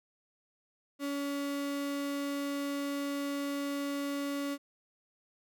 35% pulse tone, 282.6 Hz, C#4, 34 cents sharp, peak -31 dBFS, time 0.99-4.58 s, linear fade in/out 50 ms, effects none

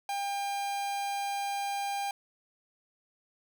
45% pulse tone, 800 Hz, G5, 35 cents sharp, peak -31 dBFS, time 0.09-2.11 s, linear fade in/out 2 ms, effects none

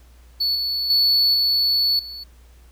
triangle tone with level steps, 4435 Hz, C#8, in tune, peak -17 / -20 / -13 / -15 / -31 dBFS, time 0.4-2.24 s, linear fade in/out 10 ms, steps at 0.55 / 0.9 / 1.34 / 1.99 s, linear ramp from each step 2 ms, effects added 60 Hz sine -46 dBFS peak until 2.71 s + pink hiss -57 dBFS RMS until 2.71 s

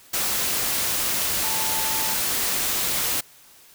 sine tone in noise, 880 Hz, A5, in tune, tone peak -32 dBFS, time 1.43-2.15 s, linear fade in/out 10 ms, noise white, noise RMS -24 dBFS, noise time 0.13-3.21 s, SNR -11 dB, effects white hiss -51 dBFS RMS until 3.74 s

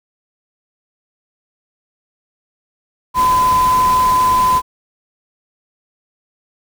sine tone in noise, 1013 Hz, B5, 44 cents sharp, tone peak -10 dBFS, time 3.14-4.62 s, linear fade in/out 50 ms, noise pink, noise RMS -25 dBFS, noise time 3.14-4.62 s, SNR +12 dB, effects none

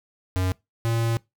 square tone pair in turn, 92.5 / 115.14 Hz, F#2 / A#2, 0 / -21 cents, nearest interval major third, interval 379 cents, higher second, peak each -22 / -22 dBFS, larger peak neither, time 0.36-0.52 / 0.85-1.17 s, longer second, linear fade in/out 0 ms, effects noise-tail reverb RT60 0.2 s tail -23 dB re dry

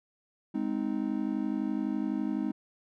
triangle chord, Ab major, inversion none, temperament just, 207.7 / 259.6 / 311.5 Hz, Ab3 / C4 / Eb4, 0 / -13 / +2 cents, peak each -31 dBFS, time 0.54-2.52 s, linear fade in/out 10 ms, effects none

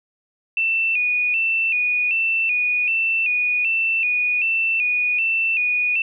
sine tone with vibrato, 2567 Hz, E7, 47 cents flat, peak -17 dBFS, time 0.57-6.02 s, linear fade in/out 2 ms, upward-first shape square, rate 1.3 Hz, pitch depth 71 cents each way, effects none

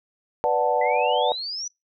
sine chord, B minor seventh, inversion none, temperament equal, 493.9 / 587.3 / 740 / 880 Hz, B4 / D5 / F#5 / A5, 0 / 0 / 0 / 0 cents, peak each -24 dBFS, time 0.44-1.32 s, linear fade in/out 0 ms
sine exponential sweep, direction up, 1975.5 to 6000 Hz, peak -28 dBFS, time 0.81-1.68 s, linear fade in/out 5 ms
effects noise-tail reverb RT60 0.2 s tail -25 dB re dry

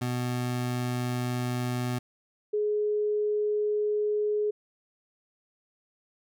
25% pulse / sine tone pair in turn, 123.8 / 420 Hz, B2 / G#4, +5 / +19 cents, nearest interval octave + major sixth, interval 2114 cents, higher second, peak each -24 dBFS, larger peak neither, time 0.01-1.99 / 2.53-4.51 s, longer neither, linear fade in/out 10 ms, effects none

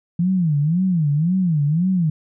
sine tone with vibrato, 164.81 Hz, E3, in tune, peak -15 dBFS, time 0.19-2.1 s, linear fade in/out 5 ms, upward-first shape sine, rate 1.9 Hz, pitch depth 240 cents each way, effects none

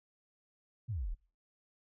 sine exponential sweep, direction down, 130 to 31.29 Hz, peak -34 dBFS, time 0.88-1.15 s, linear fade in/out 20 ms, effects noise-tail reverb RT60 0.4 s tail -23 dB re dry

